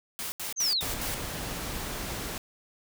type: noise bursts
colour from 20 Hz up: white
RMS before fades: -35 dBFS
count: 5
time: 0.19-1.144 s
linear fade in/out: 0 ms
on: 130 ms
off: 76 ms
type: linear sweep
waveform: sine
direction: down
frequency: 6470 to 3378 Hz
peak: -24 dBFS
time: 0.56-0.83 s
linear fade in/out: 50 ms
type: noise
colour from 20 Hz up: pink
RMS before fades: -35 dBFS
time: 0.82-2.38 s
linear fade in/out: 2 ms
effects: none